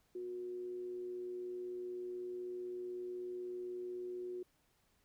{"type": "tone with amplitude modulation", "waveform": "sine", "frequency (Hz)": 362.7, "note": "F#4", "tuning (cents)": -34, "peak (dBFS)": -39, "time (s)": [0.15, 4.43], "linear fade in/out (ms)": 5, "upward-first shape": "sine", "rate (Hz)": 116, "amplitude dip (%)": 30, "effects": ["pink hiss -75 dBFS RMS until 5.04 s"]}